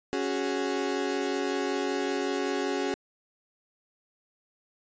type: chord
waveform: 35% pulse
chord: C# suspended fourth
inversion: none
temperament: equal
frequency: 277.2 / 370 / 415.3 Hz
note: C#4 / F#4 / G#4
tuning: 0 / 0 / 0 cents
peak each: -30 dBFS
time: 0.13-2.94 s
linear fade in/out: 0 ms
effects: resampled to 16000 Hz